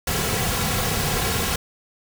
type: noise with comb filter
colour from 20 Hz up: pink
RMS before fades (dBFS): -23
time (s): 0.07-1.56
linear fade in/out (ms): 5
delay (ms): 3.3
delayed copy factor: -0.6
effects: none